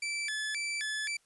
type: tone with vibrato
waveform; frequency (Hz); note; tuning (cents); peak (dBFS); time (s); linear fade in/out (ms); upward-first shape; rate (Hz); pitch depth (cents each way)
sawtooth; 2003; B6; +24; -29; 0.02-1.17; 5; square; 1.9; 260
effects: white hiss -69 dBFS RMS until 1.25 s + resampled to 24000 Hz